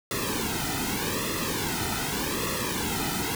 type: noise with flanger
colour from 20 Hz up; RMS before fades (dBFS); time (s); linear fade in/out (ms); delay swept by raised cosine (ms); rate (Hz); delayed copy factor
pink; -29; 0.11-3.35; 2; 1.3 to 1.82; 0.84; -0.85
effects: none